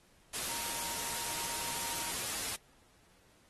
sine tone in noise, 932.3 Hz, A#5, in tune, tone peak -46 dBFS, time 0.49-2.12 s, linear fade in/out 10 ms, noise white, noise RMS -37 dBFS, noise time 0.33-2.56 s, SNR -12 dB, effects pink hiss -66 dBFS RMS until 3.49 s + AAC 32 kbps

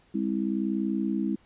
sine tone cluster, 204 / 264.5 / 325.1 Hz, G#3 / C4 / E4, -31 / +19 / -24 cents, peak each -28 / -31 / -30 dBFS, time 0.14-1.36 s, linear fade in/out 10 ms, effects pink hiss -62 dBFS RMS until 1.45 s + resampled to 8000 Hz

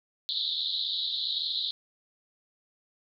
white band-pass noise, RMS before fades -31 dBFS, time 0.29-1.71 s, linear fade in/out 0 ms, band 3500 to 4200 Hz, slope 96 dB/octave, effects none

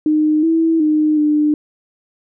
sine tone with pitch steps, 306.5 / 326.1 / 306.1 / 300 Hz, D#4 / E4 / D#4 / D4, -26 / -19 / -28 / +37 cents, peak -11 dBFS, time 0.06-1.54 s, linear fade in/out 2 ms, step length 370 ms, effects none

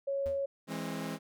sine tone, 553 Hz, C#5, 4 cents flat, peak -30 dBFS, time 0.07-0.46 s, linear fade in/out 10 ms
square tone with exponential decay, 81.5 Hz, E2, 19 cents flat, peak -38 dBFS, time 0.26-0.46 s, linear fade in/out 0 ms, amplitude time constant 42 ms
sawtooth chord, E augmented, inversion none, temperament equal with one note detuned, 164.81 / 207.7 / 267 Hz, E3 / G#3 / B#3, 0 / 0 / +35 cents, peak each -36 dBFS, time 0.67-1.19 s, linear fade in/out 50 ms
effects none

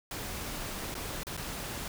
pink noise with dropouts, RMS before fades -38 dBFS, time 0.11-1.88 s, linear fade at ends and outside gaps 2 ms, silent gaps 0.943-0.951 / 1.234-1.268 / 1.368-1.375 s, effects none

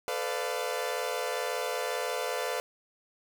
sawtooth chord, B half-diminished seventh, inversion third, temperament equal with one note detuned, 440 / 501.9 / 587.3 / 698.5 Hz, A4 / B4 / D5 / F5, 0 / +28 / 0 / 0 cents, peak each -33 / -30 / -33 / -33 dBFS, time 0.08-2.6 s, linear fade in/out 0 ms, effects none

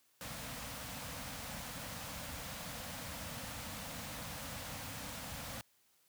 pink band-stop noise, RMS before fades -44 dBFS, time 0.21-5.61 s, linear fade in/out 0 ms, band 300 to 470 Hz, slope 96 dB/octave, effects white hiss -72 dBFS RMS until 6.08 s + high-pass 60 Hz 12 dB/octave

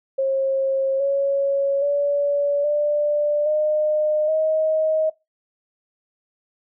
sine tone with pitch steps, 538 / 555 / 572.6 / 590.8 / 609.5 / 628.8 Hz, C5 / C#5 / D5 / D5 / D#5 / D#5, +48 / +2 / -44 / +10 / -36 / +18 cents, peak -17 dBFS, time 0.18-5.1 s, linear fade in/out 10 ms, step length 820 ms, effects noise-tail reverb RT60 0.2 s tail -20 dB re dry

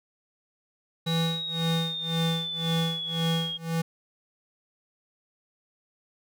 sine exponential sweep, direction down, 3893 to 3249 Hz, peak -30 dBFS, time 1.06-3.58 s, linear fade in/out 20 ms
square tone with tremolo, 164.81 Hz, E3, in tune, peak -24 dBFS, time 1.06-3.82 s, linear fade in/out 10 ms, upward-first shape sine, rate 1.9 Hz, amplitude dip 95%
effects none

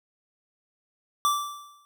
square tone with exponential decay, 1167 Hz, D6, 11 cents flat, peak -19 dBFS, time 1.25-1.85 s, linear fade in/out 0 ms, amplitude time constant 130 ms, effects none

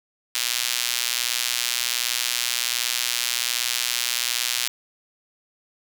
sawtooth tone with high-pass filter, 121.3 Hz, B2, 31 cents flat, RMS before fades -25 dBFS, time 0.35-4.68 s, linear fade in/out 0 ms, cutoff 3400 Hz, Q 0.95, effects none

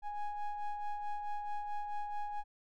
triangle ring-modulated tone, 415.3 Hz, G#4, in tune, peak -30 dBFS, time 0.02-2.44 s, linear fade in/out 50 ms, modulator 413 Hz, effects none

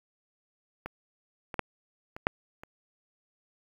clicks, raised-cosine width 0.5 ms, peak -21 / -22 / -11 / -25 / -7 / -28 dBFS, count 6, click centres 0.86 / 1.542 / 1.593 / 2.165 / 2.269 / 2.635 s, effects 8-bit

